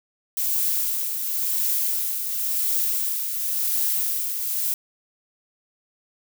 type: noise with tremolo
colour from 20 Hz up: violet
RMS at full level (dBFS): -22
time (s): 0.37-4.74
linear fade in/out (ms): 2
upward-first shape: triangle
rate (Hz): 0.94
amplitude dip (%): 50
effects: none